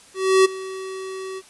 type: tone with ADSR envelope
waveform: square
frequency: 380 Hz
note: F#4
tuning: 46 cents sharp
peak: -11 dBFS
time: 0.14-1.42 s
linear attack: 310 ms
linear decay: 14 ms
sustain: -19 dB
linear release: 43 ms
effects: white hiss -49 dBFS RMS until 1.49 s + resampled to 24000 Hz